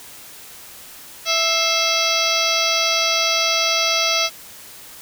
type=harmonic tone with a mistuned harmonic; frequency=659.3 Hz; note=E5; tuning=in tune; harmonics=1 / 2 / 3 / 4 / 5 / 6 / 7 / 8 / 9; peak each=-25 / -25 / -25 / -25 / -25 / -25 / -25 / -25 / -25 dBFS; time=1.25-4.3 s; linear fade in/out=50 ms; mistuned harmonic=3; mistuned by=+120 cents; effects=white hiss -40 dBFS RMS until 5.01 s